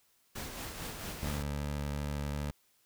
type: noise with tremolo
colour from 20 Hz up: pink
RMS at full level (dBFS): -40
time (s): 0.35-1.43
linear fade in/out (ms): 10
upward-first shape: sine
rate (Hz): 4.5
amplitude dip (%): 40
type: tone with vibrato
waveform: 20% pulse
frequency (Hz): 72.5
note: D2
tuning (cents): -22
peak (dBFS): -29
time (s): 1.23-2.51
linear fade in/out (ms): 0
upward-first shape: square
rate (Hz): 2.7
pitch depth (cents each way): 10
effects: white hiss -70 dBFS RMS until 2.85 s